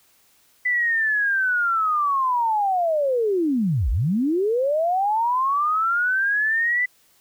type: linear two-way sweep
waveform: sine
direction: down then up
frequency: 2003 to 45.51 to 2003 Hz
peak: -18 dBFS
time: 0.65-6.86 s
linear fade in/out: 10 ms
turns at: 3.9 s
effects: white hiss -59 dBFS RMS until 7.2 s